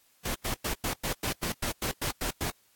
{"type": "noise bursts", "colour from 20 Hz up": "pink", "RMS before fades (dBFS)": -31, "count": 12, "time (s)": [0.25, 2.503], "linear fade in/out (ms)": 5, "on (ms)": 97, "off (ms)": 99, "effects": ["white hiss -65 dBFS RMS until 2.75 s", "AAC 64 kbps"]}